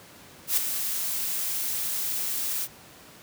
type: noise with ADSR envelope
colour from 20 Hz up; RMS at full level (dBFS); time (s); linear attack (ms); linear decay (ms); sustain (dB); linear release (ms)
blue; -21; 0.47-2.68; 100; 11; -8; 48
effects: pink hiss -49 dBFS RMS until 3.22 s + high-pass 100 Hz 12 dB/octave